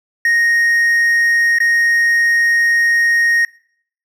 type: tone with dropouts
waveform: triangle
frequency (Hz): 1864.7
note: A#6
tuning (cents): 0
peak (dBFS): -9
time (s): 0.25-3.45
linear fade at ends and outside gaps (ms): 2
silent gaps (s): 1.586-1.602
effects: noise-tail reverb RT60 0.6 s tail -22 dB re dry